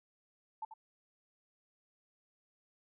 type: tone with echo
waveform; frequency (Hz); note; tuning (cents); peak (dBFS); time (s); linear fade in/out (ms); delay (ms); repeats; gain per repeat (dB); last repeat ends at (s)
sine; 880; A5; 0; -37; 0.62-0.65; 5; 89; 1; -10; 0.739
effects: none